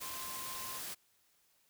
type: tone in noise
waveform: sine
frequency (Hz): 1046.5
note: C6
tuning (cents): 0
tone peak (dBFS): -47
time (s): 0.01-0.8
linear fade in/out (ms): 20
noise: white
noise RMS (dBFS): -43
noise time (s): 0-0.95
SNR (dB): -7
effects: white hiss -72 dBFS RMS until 1.69 s